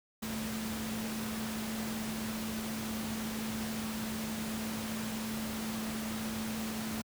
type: tone in noise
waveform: sine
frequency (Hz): 220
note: A3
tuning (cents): 0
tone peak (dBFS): -36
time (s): 0.22-7.02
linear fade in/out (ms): 10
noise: pink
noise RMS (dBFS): -40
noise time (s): 0.22-7.02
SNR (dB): +1
effects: high-pass 80 Hz 12 dB/octave